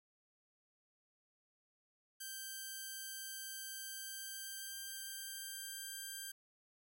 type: tone with pitch glide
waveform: 5% pulse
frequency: 1568 to 1582.6 Hz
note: G6 to G6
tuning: 0 to +16 cents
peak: -34 dBFS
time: 2.2-6.32 s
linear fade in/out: 10 ms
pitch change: +16 cents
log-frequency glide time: 3.67-6 s
effects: none